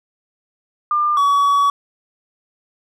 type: tone pair in turn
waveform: sine / triangle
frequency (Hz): 1199 / 1132.2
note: D6 / C#6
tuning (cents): +36 / +36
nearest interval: minor second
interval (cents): 100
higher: first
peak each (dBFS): -14 / -10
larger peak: second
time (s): 0.91-1.17 / 1.17-1.7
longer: second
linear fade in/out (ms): 2
effects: none